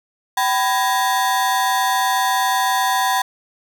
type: ring-modulated tone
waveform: 35% pulse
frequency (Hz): 883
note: A5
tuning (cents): +6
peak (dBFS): -11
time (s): 0.37-3.22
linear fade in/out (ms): 5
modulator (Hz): 114
effects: none